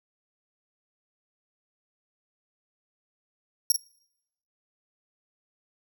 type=tone with echo; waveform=20% pulse; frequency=5600 Hz; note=F8; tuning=4 cents sharp; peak=-12 dBFS; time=3.7-3.72 s; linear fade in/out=2 ms; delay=42 ms; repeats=1; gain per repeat=-7 dB; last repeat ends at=3.762 s; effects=noise-tail reverb RT60 0.8 s tail -24 dB re dry